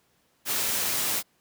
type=noise; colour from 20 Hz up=white; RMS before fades=-27 dBFS; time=0.45-1.23 s; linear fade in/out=50 ms; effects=pink hiss -67 dBFS RMS until 1.4 s + high-pass 100 Hz 12 dB/octave